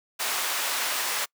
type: high-pass noise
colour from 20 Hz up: pink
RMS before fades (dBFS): -28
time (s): 0.19-1.26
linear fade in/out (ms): 20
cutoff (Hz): 910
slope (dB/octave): 12
effects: noise-tail reverb RT60 0.1 s tail -26 dB re dry